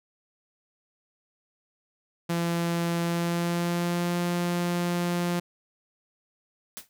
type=tone with pitch glide; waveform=sawtooth; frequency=170.1 to 174.68 Hz; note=F3 to F3; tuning=-45 to +1 cents; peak=-21 dBFS; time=2.29-5.4 s; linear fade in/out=10 ms; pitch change=+46 cents; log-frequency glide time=3.02-4.18 s
type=noise with exponential decay; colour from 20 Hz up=white; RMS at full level=-34 dBFS; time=6.77-6.89 s; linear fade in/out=0 ms; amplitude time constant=25 ms
effects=none